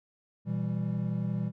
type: chord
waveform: triangle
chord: E minor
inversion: second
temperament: equal with one note detuned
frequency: 121 / 164.81 / 196 Hz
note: B2 / E3 / G3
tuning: -35 / 0 / 0 cents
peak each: -31 dBFS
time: 0.45-1.52 s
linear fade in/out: 50 ms
effects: none